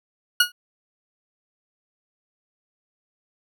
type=tone with exponential decay; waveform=20% pulse; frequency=1448 Hz; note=F#6; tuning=38 cents flat; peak=-6 dBFS; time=0.4-0.52 s; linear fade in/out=5 ms; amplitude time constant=25 ms; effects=none